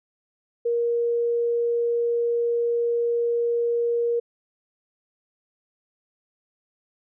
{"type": "tone", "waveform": "sine", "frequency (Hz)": 471.4, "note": "A#4", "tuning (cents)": 19, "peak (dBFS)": -20, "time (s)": [0.65, 4.2], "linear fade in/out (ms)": 10, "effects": []}